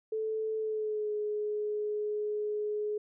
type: tone with pitch glide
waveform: sine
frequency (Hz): 437.8 to 420.7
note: A4 to G#4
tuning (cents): -9 to +22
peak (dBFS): -30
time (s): 0.12-2.98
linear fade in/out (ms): 5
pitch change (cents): -69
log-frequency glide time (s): 0.58-1.12
effects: none